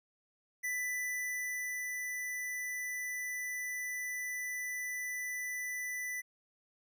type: tone with ADSR envelope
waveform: square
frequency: 1988 Hz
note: B6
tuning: 11 cents sharp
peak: -34 dBFS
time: 0.63-6.22 s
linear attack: 18 ms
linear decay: 1200 ms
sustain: -3 dB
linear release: 23 ms
effects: none